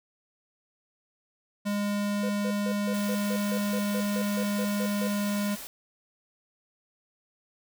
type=tone; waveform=square; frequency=204.5 Hz; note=G#3; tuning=26 cents flat; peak=-27 dBFS; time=1.65-5.56 s; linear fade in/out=20 ms
type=tone bursts; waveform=triangle; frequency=503 Hz; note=B4; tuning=32 cents sharp; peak=-30 dBFS; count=14; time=2.23-5.076 s; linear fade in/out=5 ms; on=64 ms; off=150 ms
type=noise; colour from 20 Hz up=white; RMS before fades=-41 dBFS; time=2.94-5.67 s; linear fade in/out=0 ms
effects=none